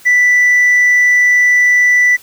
triangle tone with tanh clipping, 1975.5 Hz, B6, in tune, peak -7 dBFS, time 0.05-2.17 s, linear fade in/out 20 ms, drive 6 dB, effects white hiss -41 dBFS RMS until 2.22 s

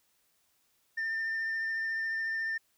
sine tone with vibrato, 1800 Hz, A6, 39 cents sharp, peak -28 dBFS, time 0.97-2.58 s, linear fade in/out 10 ms, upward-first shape sine, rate 14 Hz, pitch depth 11 cents each way, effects tanh soft clip ceiling -29 dBFS + white hiss -72 dBFS RMS until 2.77 s

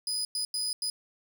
30% pulse tone bursts at uneven times, 4978 Hz, D#8, in tune, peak -26 dBFS, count 4, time 0.07-0.25 / 0.35-0.45 / 0.54-0.73 / 0.82-0.9 s, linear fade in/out 2 ms, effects none

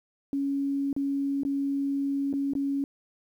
sine tone with dropouts, 278.1 Hz, C#4, 6 cents sharp, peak -25 dBFS, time 0.33-2.84 s, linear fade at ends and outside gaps 1 ms, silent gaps 0.929-0.964 / 1.434-1.45 / 2.329-2.337 / 2.535-2.552 s, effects 10-bit

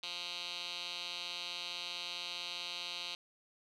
10% pulse tone with band-pass filter, 175.4 Hz, F3, 8 cents sharp, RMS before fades -42 dBFS, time 0.03-3.15 s, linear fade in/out 2 ms, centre 3600 Hz, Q 9.9, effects none

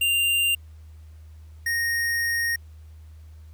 square tone pair in turn, 2787 / 1860.1 Hz, F7 / A#6, -4 / -4 cents, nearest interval perfect fifth, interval 700 cents, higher first, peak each -20 / -23 dBFS, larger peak first, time 0.01-0.55 / 1.66-2.56 s, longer second, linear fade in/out 5 ms, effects added 78 Hz sine -42 dBFS peak until 3.53 s + pink hiss -63 dBFS RMS until 3.53 s

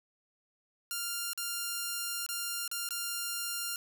5% pulse tone with dropouts, 1396.9 Hz, F6, in tune, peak -22 dBFS, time 0.91-3.76 s, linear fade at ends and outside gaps 1 ms, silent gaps 1.333-1.376 / 2.264-2.289 / 2.678-2.714 / 2.889-2.907 s, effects none

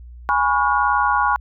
sine chord, C# dominant seventh, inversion second, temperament equal with one note detuned, 830.6 / 987.8 / 1108.7 / 1432 Hz, G#5 / B5 / C#6 / E#6, 0 / 0 / 0 / +43 cents, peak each -20 / -21 / -20 / -21 dBFS, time 0.29-1.36 s, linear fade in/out 0 ms, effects added 60 Hz sine -36 dBFS peak until 1.4 s

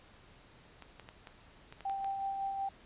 clicks, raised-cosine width 0.3 ms, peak -32 dBFS, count 8, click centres 0.823 / 0.997 / 1.089 / 1.272 / 1.725 / 1.807 / 1.897 / 2.045 s
sine tone with tremolo, 784 Hz, G5, in tune, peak -32 dBFS, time 1.85-2.69 s, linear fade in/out 5 ms, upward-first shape sine, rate 5.4 Hz, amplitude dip 35%
effects pink hiss -59 dBFS RMS until 2.85 s + resampled to 8000 Hz

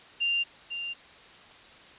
sine tone with echo, 2788 Hz, F7, 4 cents flat, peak -24 dBFS, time 0.2-0.44 s, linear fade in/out 20 ms, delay 500 ms, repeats 1, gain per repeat -8 dB, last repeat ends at 0.94 s, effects white hiss -51 dBFS RMS until 1.98 s + resampled to 8000 Hz

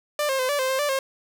sawtooth tone with pitch steps, 593 / 534 / 513 / 578 / 521 / 528 / 585 / 536 Hz, D5 / C5 / C5 / D5 / C5 / C5 / D5 / C5, +17 / +35 / -34 / -28 / -7 / +16 / -7 / +42 cents, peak -18 dBFS, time 0.19-0.99 s, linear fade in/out 2 ms, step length 100 ms, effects none

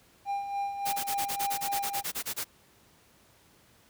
triangle tone with tremolo, 800 Hz, G5, 35 cents sharp, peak -26 dBFS, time 0.25-2.03 s, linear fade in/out 50 ms, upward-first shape sine, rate 3.5 Hz, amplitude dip 55%
white noise bursts, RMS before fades -33 dBFS, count 15, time 0.85-2.445 s, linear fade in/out 20 ms, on 83 ms, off 25 ms
effects pink hiss -61 dBFS RMS until 3.89 s + high-pass 60 Hz 12 dB/octave

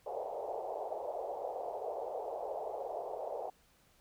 white band-pass noise, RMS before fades -40 dBFS, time 0.06-3.5 s, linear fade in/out 5 ms, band 430 to 800 Hz, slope 48 dB/octave, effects pink hiss -68 dBFS RMS until 4 s

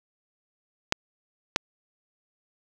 clicks, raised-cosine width 0.2 ms, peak -3 dBFS, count 2, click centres 0.924 / 1.561 s, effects none

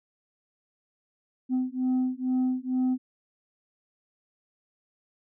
sine beating tone pair, 254.6 / 256.8 Hz, C4 / C4, -47 / -32 cents, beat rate 2.2 Hz, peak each -25 dBFS, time 1.49-2.98 s, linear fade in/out 50 ms, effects tanh soft clip ceiling -21 dBFS

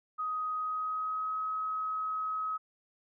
sine tone with pitch glide, 1254 to 1274.4 Hz, D#6 to D#6, +13 to +41 cents, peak -31 dBFS, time 0.18-2.58 s, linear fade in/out 20 ms, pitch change +28 cents, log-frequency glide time 0.55-1.38 s, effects none

